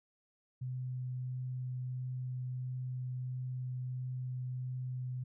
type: tone with vibrato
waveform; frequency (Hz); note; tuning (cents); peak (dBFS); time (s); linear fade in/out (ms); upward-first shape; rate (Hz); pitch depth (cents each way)
sine; 127; B2; +49; -36; 0.61-5.24; 10; triangle; 1.5; 8
effects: none